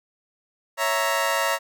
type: chord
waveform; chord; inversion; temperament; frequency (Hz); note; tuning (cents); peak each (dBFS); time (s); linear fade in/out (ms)
20% pulse; A# diminished; first; equal; 554.4 / 659.3 / 932.3; C#5 / E5 / A#5; 0 / 0 / 0; -21 / -21 / -20; 0.77-1.59; 50
effects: none